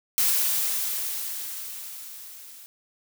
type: noise with level ramp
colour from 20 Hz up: blue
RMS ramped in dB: -21 to -46 dBFS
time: 0.18-2.66 s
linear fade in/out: 0 ms
effects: none